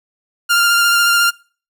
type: tone with vibrato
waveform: sawtooth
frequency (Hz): 1396.9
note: F6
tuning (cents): 0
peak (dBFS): -7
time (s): 0.49-1.31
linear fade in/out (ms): 20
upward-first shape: square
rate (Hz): 14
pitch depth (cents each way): 12
effects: noise-tail reverb RT60 0.4 s tail -24 dB re dry